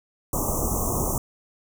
pink band-stop noise, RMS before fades -25 dBFS, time 0.33-1.18 s, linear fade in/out 2 ms, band 1200 to 5900 Hz, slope 96 dB/octave, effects none

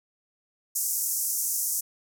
white band-pass noise, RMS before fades -28 dBFS, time 0.75-1.81 s, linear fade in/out 10 ms, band 5800 to 15000 Hz, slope 48 dB/octave, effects none

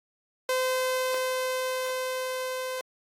sawtooth tone with level ramp, 514 Hz, C5, 31 cents flat, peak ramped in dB -20 to -27 dBFS, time 0.49-2.81 s, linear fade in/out 2 ms, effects AAC 48 kbps

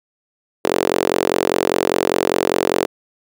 sawtooth tone with high-pass filter, 45 Hz, F#1, 47 cents flat, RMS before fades -18 dBFS, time 0.64-2.86 s, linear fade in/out 10 ms, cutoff 410 Hz, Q 2.9, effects none

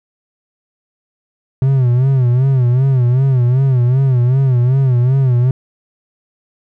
triangle tone with vibrato, 128.4 Hz, C3, 32 cents flat, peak -7 dBFS, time 1.62-5.51 s, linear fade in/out 2 ms, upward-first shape sine, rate 2.6 Hz, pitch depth 110 cents each way, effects none

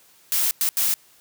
blue noise bursts at uneven times, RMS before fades -21 dBFS, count 3, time 0.32-0.51 / 0.61-0.69 / 0.77-0.94 s, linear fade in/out 0 ms, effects white hiss -55 dBFS RMS until 1.2 s + high-pass 80 Hz 12 dB/octave

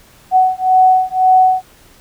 sine beating tone pair, 745 / 746.9 Hz, F#5 / F#5, +12 / +16 cents, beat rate 1.9 Hz, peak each -11 dBFS, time 0.31-1.63 s, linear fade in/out 50 ms, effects pink hiss -46 dBFS RMS until 2 s

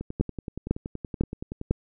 two click trains, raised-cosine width 3 ms, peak -9 / -20 dBFS, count 4 / 19, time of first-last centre 0.21-1.71 / 0.01-1.708 s, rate 2 / 10.6 Hz, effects none

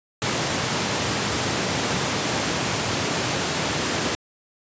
pink high-pass noise, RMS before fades -24 dBFS, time 0.22-4.15 s, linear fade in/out 0 ms, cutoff 100 Hz, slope 24 dB/octave, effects resampled to 16000 Hz

